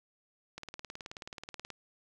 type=click train; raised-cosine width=0.2 ms; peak=-25 dBFS; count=22; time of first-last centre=0.58-1.703 s; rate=18.7 Hz; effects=none